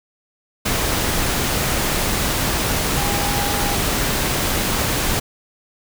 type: tone in noise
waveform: sine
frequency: 812 Hz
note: G#5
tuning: 39 cents flat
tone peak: -26 dBFS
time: 2.97-3.75 s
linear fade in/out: 10 ms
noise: pink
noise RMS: -20 dBFS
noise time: 0.65-5.2 s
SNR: -9 dB
effects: none